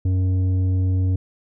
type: tone with tanh clipping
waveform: triangle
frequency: 92.8 Hz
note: F#2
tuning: 6 cents sharp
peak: -18 dBFS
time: 0.05-1.16 s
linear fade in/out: 5 ms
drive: 12 dB
effects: none